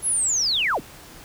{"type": "linear sweep", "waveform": "sine", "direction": "down", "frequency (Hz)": [11175, 31.41], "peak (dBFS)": -19, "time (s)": [0.02, 0.81], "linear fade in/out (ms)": 50, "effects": ["pink hiss -44 dBFS RMS until 1.24 s"]}